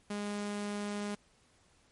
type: tone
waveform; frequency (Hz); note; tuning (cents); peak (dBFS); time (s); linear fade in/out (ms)
sawtooth; 205.7; G#3; -16; -31; 0.1-1.15; 5
effects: pink hiss -67 dBFS RMS until 1.91 s + MP3 48 kbps